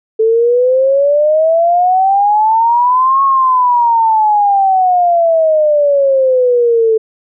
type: exponential two-way sweep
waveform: sine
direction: up then down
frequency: 437.6 to 1099 to 437.6 Hz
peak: -7 dBFS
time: 0.19-6.98 s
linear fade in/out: 10 ms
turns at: 3.23 s
effects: none